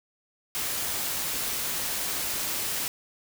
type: noise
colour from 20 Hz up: white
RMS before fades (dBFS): -30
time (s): 0.55-2.88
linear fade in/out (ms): 0
effects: none